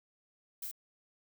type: noise with echo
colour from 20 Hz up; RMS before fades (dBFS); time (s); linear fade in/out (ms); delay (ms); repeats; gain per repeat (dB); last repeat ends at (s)
violet; -40; 0.62-0.67; 5; 44; 1; -2; 0.714
effects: none